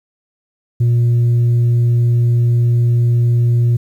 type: tone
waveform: sine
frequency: 119.2 Hz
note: A#2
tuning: 39 cents sharp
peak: -7 dBFS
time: 0.8-3.77 s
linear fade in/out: 10 ms
effects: tanh soft clip ceiling -9 dBFS + 8-bit